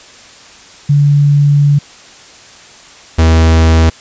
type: tone pair in turn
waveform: sine / 45% pulse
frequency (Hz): 144.1 / 80.87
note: D3 / E2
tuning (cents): -33 / -33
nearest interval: minor seventh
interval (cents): 1000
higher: first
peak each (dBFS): -5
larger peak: neither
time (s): 0.89-1.79 / 3.18-3.9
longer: first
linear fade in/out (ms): 10
effects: white hiss -37 dBFS RMS until 4 s + resampled to 16000 Hz